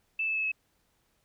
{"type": "tone with pitch steps", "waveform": "sine", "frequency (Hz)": [2637, 2619, 2601, 2583], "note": ["E7", "E7", "E7", "E7"], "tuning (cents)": [0, -12, -24, -36], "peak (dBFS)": -27, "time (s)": [0.19, 0.518], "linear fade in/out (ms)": 5, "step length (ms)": 82, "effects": ["pink hiss -72 dBFS RMS until 1.24 s"]}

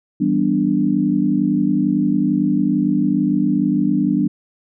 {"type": "chord", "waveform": "sine", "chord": "E minor seventh", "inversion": "none", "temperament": "equal", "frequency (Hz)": [164.81, 196, 246.9, 293.7], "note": ["E3", "G3", "B3", "D4"], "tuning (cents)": [0, 0, 0, 0], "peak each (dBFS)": [-24, -19, -20, -18], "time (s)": [0.2, 4.28], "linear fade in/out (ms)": 10, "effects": []}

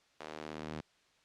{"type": "tone with high-pass filter sweep", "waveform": "sawtooth", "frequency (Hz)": 77.4, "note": "D#2", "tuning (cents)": -9, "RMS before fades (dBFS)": -44, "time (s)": [0.2, 0.81], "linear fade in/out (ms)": 5, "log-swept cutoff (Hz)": [540, 160], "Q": 0.91, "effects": ["white hiss -69 dBFS RMS until 1.24 s", "low-pass 5000 Hz 12 dB/octave"]}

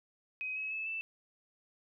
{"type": "tone with pitch steps", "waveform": "sine", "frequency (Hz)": [2523, 2564, 2606, 2648], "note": ["D#7", "E7", "E7", "E7"], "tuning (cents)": [23, -49, -20, 7], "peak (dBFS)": -35, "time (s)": [0.41, 1.01], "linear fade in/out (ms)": 0, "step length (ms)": 150, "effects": []}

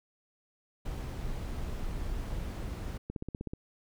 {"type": "noise", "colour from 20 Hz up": "brown", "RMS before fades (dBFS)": -36, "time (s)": [0.85, 2.98], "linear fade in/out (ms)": 10}
{"type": "click train", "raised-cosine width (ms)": 3, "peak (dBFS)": -24, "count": 8, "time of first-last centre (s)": [3.1, 3.535], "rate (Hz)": 16.1}
{"effects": []}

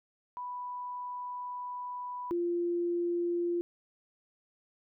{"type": "tone pair in turn", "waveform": "sine", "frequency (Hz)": [987.8, 346.5], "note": ["B5", "F4"], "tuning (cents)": [0, -14], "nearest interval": "octave + tritone", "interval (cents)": 1814, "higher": "first", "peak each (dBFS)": [-36, -28], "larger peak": "second", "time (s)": [[0.37, 2.31], [2.31, 3.61]], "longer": "first", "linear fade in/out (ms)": 0, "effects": []}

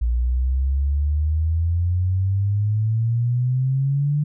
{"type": "exponential sweep", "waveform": "sine", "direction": "up", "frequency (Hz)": [57.9, 149.2], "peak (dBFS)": -17, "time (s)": [0.01, 4.24], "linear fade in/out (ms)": 10, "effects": []}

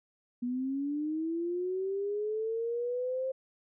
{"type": "linear sweep", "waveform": "sine", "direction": "up", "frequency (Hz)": [240.7, 530], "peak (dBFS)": -30, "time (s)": [0.42, 3.32], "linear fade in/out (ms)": 10, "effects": []}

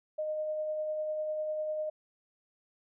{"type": "tone with tremolo", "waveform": "sine", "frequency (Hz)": 616, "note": "D#5", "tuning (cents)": -17, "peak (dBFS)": -30, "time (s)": [0.18, 1.9], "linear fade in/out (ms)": 10, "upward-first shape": "sine", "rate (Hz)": 10, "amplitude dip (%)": 25, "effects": []}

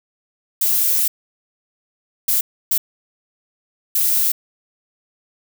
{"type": "noise bursts at uneven times", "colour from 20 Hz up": "violet", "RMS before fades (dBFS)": -17, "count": 4, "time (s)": [[0.61, 1.08], [2.28, 2.41], [2.71, 2.78], [3.95, 4.32]], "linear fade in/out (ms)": 5, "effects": []}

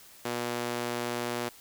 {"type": "tone with high-pass filter", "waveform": "sawtooth", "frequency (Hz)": 120, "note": "B2", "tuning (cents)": -49, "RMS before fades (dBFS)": -33, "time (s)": [0.25, 1.49], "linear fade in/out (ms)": 5, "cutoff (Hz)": 330, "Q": 0.79, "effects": ["white hiss -53 dBFS RMS until 1.6 s"]}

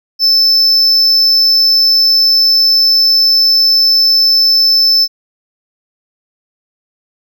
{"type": "tone", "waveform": "triangle", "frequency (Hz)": 5274, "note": "E8", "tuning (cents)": 0, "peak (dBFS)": -5, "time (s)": [0.19, 5.08], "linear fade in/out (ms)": 50, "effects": []}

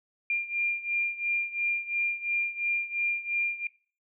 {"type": "beating tone pair", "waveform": "sine", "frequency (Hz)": [2395, 2397.9], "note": ["D7", "D7"], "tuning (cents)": [33, 35], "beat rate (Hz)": 2.9, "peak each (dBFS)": [-29, -32], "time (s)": [0.3, 3.67], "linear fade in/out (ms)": 2, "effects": ["noise-tail reverb RT60 0.4 s tail -20 dB re dry"]}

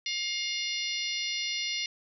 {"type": "harmonic tone", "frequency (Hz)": 709, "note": "F5", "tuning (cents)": 26, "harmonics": [3, 4, 5, 6, 7, 8], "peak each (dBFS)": [-35, -36, -37, -38, -38, -39], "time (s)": [0.06, 1.86], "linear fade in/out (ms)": 2, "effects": []}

